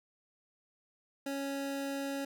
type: tone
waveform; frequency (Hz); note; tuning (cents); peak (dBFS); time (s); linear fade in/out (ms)
25% pulse; 276.8; C#4; -2; -31; 1.26-2.25; 5
effects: none